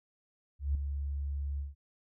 sine tone with ADSR envelope, 70.6 Hz, C#2, 32 cents sharp, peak -25 dBFS, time 0.59-1.75 s, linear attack 160 ms, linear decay 3 ms, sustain -7 dB, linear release 160 ms, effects none

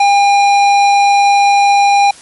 sine tone with hard clipping, 805 Hz, G5, 46 cents sharp, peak -8 dBFS, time 0-2.11 s, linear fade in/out 5 ms, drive 13 dB, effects white hiss -37 dBFS RMS until 2.21 s + MP3 48 kbps

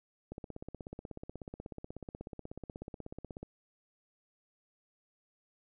click train, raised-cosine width 2 ms, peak -29 dBFS, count 52, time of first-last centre 0.32-3.43 s, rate 16.4 Hz, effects none

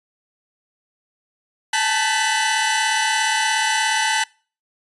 sawtooth tone cluster, 848 / 885 / 1526 / 1980 / 2956 Hz, G#5 / A5 / G6 / B6 / F#7, +36 / +10 / -47 / +4 / -2 cents, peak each -23 / -18 / -21 / -20 / -23 dBFS, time 1.73-4.24 s, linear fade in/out 5 ms, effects noise-tail reverb RT60 0.4 s tail -25 dB re dry + resampled to 24000 Hz

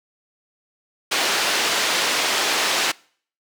white band-pass noise, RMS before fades -21 dBFS, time 1.11-2.92 s, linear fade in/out 10 ms, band 320 to 4500 Hz, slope 12 dB/octave, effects noise-tail reverb RT60 0.5 s tail -24 dB re dry

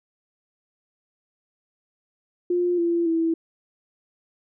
sine tone with pitch steps, 353.2 / 340.6 / 328.4 Hz, F4 / F4 / E4, +20 / -43 / -6 cents, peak -19 dBFS, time 2.5-3.34 s, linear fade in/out 5 ms, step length 280 ms, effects none

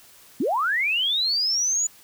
sine linear sweep, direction up, 207.7 to 6980 Hz, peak -20 dBFS, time 0.4-1.87 s, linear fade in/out 5 ms, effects white hiss -51 dBFS RMS until 2.03 s

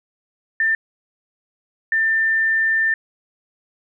sine tone bursts at uneven times, 1790 Hz, A6, 29 cents sharp, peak -15 dBFS, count 2, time 0.6-0.75 / 1.92-2.94 s, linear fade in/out 2 ms, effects none

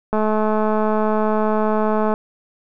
click train, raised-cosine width 1 ms, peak -7 dBFS, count 433, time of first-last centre 0.13-2.139 s, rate 215 Hz, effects none

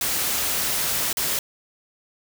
white noise with dropouts, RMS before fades -24 dBFS, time 0.01-1.39 s, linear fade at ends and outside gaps 2 ms, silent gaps 1.129-1.17 s, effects none

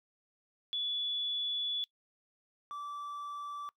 sine / triangle tone pair in turn, 3430 / 1161.9 Hz, A7 / D6, -45 / -19 cents, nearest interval octave + perfect fifth, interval 1874 cents, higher first, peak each -32 / -37 dBFS, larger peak first, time 0.73-1.84 / 2.71-3.69 s, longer first, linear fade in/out 0 ms, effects noise-tail reverb RT60 0.1 s tail -22 dB re dry

